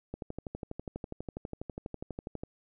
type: click train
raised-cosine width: 2 ms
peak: -24 dBFS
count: 29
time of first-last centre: 0.14-2.435 s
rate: 12.2 Hz
effects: none